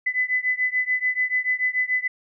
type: beating tone pair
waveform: sine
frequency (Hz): 2004 / 2010.9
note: B6 / B6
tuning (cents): +25 / +31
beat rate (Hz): 6.9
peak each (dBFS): -23 / -24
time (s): 0.06-2.08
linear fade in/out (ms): 10
effects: none